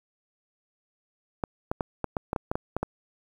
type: clicks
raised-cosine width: 1 ms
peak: -13 dBFS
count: 11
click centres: 1.438 / 1.715 / 1.808 / 2.043 / 2.168 / 2.331 / 2.362 / 2.515 / 2.555 / 2.766 / 2.83 s
effects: 8-bit